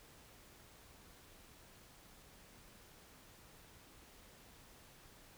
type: silence
effects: pink hiss -61 dBFS RMS until 5.37 s